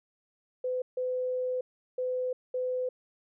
sine tone bursts at uneven times, 506 Hz, B4, 42 cents sharp, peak -28 dBFS, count 4, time 0.64-0.82 / 0.97-1.61 / 1.98-2.33 / 2.54-2.89 s, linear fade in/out 5 ms, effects none

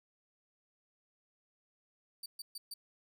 sawtooth tone bursts, 4618 Hz, D8, 30 cents flat, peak -39 dBFS, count 4, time 2.23-2.74 s, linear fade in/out 5 ms, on 30 ms, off 130 ms, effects none

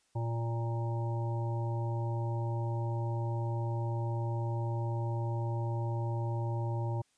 harmonic tone, 116 Hz, A#2, 8 cents flat, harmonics 1 / 3 / 5 / 7 / 8, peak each -31 / -42 / -44 / -45 / -44 dBFS, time 0.15-7.02 s, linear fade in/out 10 ms, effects white hiss -72 dBFS RMS until 7.17 s + resampled to 22050 Hz

